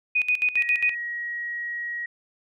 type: tone with tremolo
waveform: sine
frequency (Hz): 2485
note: D#7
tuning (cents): -3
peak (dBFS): -18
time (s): 0.15-0.95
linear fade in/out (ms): 10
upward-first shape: square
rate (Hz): 7.4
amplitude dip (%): 80
type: tone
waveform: sine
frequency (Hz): 1900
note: A#6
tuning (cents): +33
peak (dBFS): -28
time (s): 0.57-2.06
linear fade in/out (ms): 5
effects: none